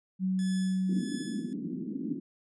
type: tone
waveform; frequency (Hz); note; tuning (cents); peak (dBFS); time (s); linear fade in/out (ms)
sine; 187.4; F#3; +22; -26; 0.19-1.03; 50
type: tone with tremolo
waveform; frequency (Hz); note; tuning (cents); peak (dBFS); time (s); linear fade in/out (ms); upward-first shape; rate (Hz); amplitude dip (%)
10% pulse; 1717; A6; -43; -33; 0.39-1.53; 0; sine; 1.6; 85
type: band-pass noise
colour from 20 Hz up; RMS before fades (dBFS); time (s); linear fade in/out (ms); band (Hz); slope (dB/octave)
white; -35; 0.88-2.2; 20; 180 to 310; 48
effects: resampled to 24000 Hz